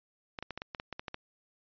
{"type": "clicks", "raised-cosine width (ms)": 0.3, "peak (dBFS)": -22, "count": 11, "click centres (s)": [0.388, 0.426, 0.507, 0.576, 0.619, 0.748, 0.799, 0.927, 0.995, 1.082, 1.144], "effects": ["resampled to 11025 Hz"]}